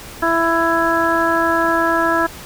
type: harmonic tone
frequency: 332 Hz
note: E4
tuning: 12 cents sharp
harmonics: 1 / 2 / 3 / 4 / 5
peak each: -20 / -20 / -20 / -20 / -20 dBFS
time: 0.22-2.27 s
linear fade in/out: 10 ms
effects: pink hiss -35 dBFS RMS until 2.45 s